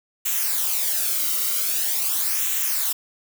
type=noise with flanger; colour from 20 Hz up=blue; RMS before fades=-23 dBFS; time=0.25-2.93 s; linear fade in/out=10 ms; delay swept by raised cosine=0.2 to 1.19 ms; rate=0.44 Hz; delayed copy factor=-0.65; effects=none